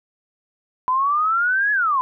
sine exponential two-way sweep, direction up then down, 1000 to 1712 to 1000 Hz, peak -16 dBFS, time 0.88-2.01 s, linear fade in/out 0 ms, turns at 1.72 s, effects none

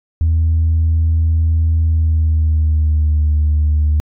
sine tone with pitch glide, 80.9 to 75.48 Hz, E2 to D2, -32 to +48 cents, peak -9 dBFS, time 0.21-4 s, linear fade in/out 0 ms, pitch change -120 cents, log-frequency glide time 1.82-3.26 s, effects tanh soft clip ceiling -8 dBFS

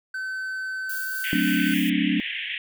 triangle tone, 1529 Hz, G6, 44 cents flat, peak -26 dBFS, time 0.14-1.74 s, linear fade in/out 5 ms
violet noise with tremolo, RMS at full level -34 dBFS, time 0.89-1.9 s, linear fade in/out 5 ms, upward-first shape sine, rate 3.8 Hz, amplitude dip 25%
white band-pass noise, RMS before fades -31 dBFS, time 1.24-2.58 s, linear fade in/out 2 ms, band 1700 to 3300 Hz, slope 96 dB/octave
sine chord, D dominant seventh, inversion first, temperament equal, 185 / 220 / 261.6 / 293.7 Hz, F#3 / A3 / C4 / D4, 0 / 0 / 0 / 0 cents, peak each -26 / -27 / -26 / -24 dBFS, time 1.33-2.2 s, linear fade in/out 0 ms
effects none

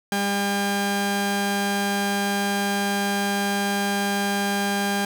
sawtooth tone pair together, 200.7 / 802.8 Hz, G3 / G5, +41 / +41 cents, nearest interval 2 octaves, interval 2400 cents, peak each -20 dBFS, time 0.12-5.05 s, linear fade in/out 2 ms, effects none

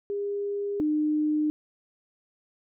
sine tone pair in turn, 405.1 / 303.5 Hz, G#4 / D#4, -43 / -43 cents, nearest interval perfect fourth, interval 500 cents, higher first, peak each -27 / -22 dBFS, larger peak second, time 0.1-0.8 / 0.8-1.5 s, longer neither, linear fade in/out 0 ms, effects none

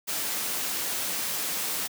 white noise, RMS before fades -30 dBFS, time 0.07-1.88 s, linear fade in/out 20 ms, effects high-pass 150 Hz 12 dB/octave

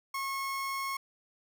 30% pulse tone, 1089 Hz, C#6, 31 cents flat, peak -30 dBFS, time 0.14-0.97 s, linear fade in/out 5 ms, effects none

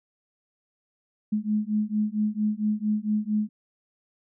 sine beating tone pair, 210 / 214.4 Hz, G#3 / A3, +19 / -45 cents, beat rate 4.4 Hz, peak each -26 dBFS, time 1.32-3.49 s, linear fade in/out 10 ms, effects none

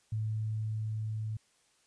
sine tone with level ramp, 108.9 Hz, A2, 17 cents flat, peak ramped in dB -30 to -33 dBFS, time 0.12-1.37 s, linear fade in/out 5 ms, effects white hiss -69 dBFS RMS until 1.86 s + resampled to 22050 Hz

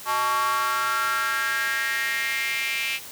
square tone with high-pass filter sweep, 124.4 Hz, B2, 13 cents sharp, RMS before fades -25 dBFS, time 0.05-3 s, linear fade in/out 50 ms, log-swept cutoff 1000 to 2500 Hz, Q 5.2, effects white hiss -40 dBFS RMS until 3.11 s + high-pass 80 Hz 12 dB/octave

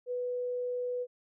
sine tone, 493.9 Hz, B4, in tune, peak -31 dBFS, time 0.06-1.07 s, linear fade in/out 50 ms, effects none

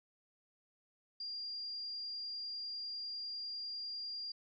sine tone, 4790 Hz, D8, 33 cents sharp, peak -40 dBFS, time 1.2-4.32 s, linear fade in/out 5 ms, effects none

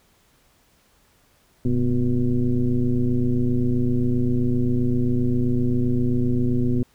sine tone with frequency modulation, 130.81 Hz, C3, in tune, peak -17 dBFS, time 1.65-6.83 s, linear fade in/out 2 ms, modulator 117 Hz, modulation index 1.6, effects pink hiss -60 dBFS RMS until 6.94 s

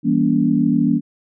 sine chord, E diminished seventh, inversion none, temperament just, 164.81 / 197.78 / 237.3 / 284.8 Hz, E3 / G3 / Bb3 / Db4, 0 / +16 / +31 / +47 cents, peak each -21 / -21 / -17 / -18 dBFS, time 0.03-1.01 s, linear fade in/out 50 ms, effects none

